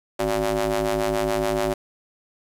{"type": "ring-modulated tone", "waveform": "sawtooth", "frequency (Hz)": 107, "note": "A2", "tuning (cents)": -48, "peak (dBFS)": -14, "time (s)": [0.19, 1.74], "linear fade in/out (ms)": 10, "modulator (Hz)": 478, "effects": ["resampled to 32000 Hz", "7-bit"]}